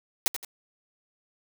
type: noise with echo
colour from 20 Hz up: white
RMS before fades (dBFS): -23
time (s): 0.26-0.28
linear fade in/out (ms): 0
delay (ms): 84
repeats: 2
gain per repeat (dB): -9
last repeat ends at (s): 0.448
effects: none